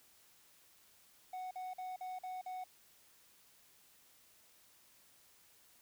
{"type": "tone bursts", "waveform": "triangle", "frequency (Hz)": 740, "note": "F#5", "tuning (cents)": 0, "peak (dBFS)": -39, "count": 6, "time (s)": [1.33, 2.64], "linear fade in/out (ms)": 5, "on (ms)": 180, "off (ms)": 46, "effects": ["white hiss -66 dBFS RMS until 5.81 s"]}